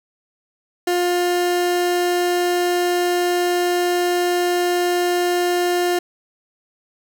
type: tone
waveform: 30% pulse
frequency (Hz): 353.8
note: F4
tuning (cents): +23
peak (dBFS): -14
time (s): 0.87-5.99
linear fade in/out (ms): 5
effects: none